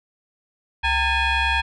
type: tone with frequency modulation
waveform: sine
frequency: 784 Hz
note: G5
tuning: in tune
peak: -16 dBFS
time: 0.83-1.62 s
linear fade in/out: 20 ms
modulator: 849 Hz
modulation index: 2.8
effects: tanh soft clip ceiling -15 dBFS